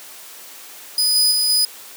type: tone with level steps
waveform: sawtooth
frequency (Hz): 4978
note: D#8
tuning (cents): 0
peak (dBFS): -12 / -10 / -13 / -11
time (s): 0.98-1.65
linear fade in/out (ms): 2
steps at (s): 1.15 / 1.31 / 1.49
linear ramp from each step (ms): 10
effects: white hiss -39 dBFS RMS until 1.96 s + high-pass 300 Hz 12 dB/octave